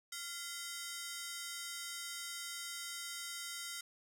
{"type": "ring-modulated tone", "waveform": "10% pulse", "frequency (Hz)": 1717, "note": "A6", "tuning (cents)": -43, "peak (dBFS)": -30, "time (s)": [0.12, 3.81], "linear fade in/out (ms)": 5, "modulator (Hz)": 324, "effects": []}